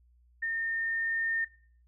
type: tone with level ramp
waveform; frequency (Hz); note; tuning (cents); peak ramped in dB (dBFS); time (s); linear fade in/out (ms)
sine; 1821; A#6; -41; -29 to -26; 0.42-1.45; 10
effects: noise-tail reverb RT60 0.5 s tail -20 dB re dry + added 60 Hz sine -60 dBFS peak until 1.87 s